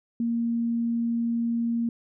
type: tone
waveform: sine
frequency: 233.1 Hz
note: A#3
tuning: in tune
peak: -23 dBFS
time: 0.2-1.89 s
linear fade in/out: 2 ms
effects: none